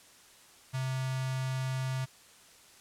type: tone with notch filter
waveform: square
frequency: 130.81 Hz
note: C3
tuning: in tune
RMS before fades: -33 dBFS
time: 0.73-2.06 s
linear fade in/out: 20 ms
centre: 370 Hz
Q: 0.71
effects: white hiss -57 dBFS RMS until 2.8 s + low-pass 10000 Hz 12 dB/octave